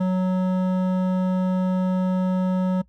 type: tone with hard clipping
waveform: sine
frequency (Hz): 185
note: F#3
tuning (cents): 0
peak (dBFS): -21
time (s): 0-2.82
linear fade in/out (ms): 10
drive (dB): 12
effects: noise-tail reverb RT60 0.1 s tail -23 dB re dry + added 60 Hz sine -55 dBFS peak until 2.88 s